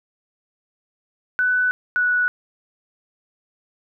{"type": "tone pair in turn", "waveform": "sine", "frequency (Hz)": [1495, 1473.6], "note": ["F#6", "F#6"], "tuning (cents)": [17, -7], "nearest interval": "unison", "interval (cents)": 24, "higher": "first", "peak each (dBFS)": [-16, -16], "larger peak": "neither", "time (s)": [[1.39, 1.71], [1.96, 2.28]], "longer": "neither", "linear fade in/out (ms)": 0, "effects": []}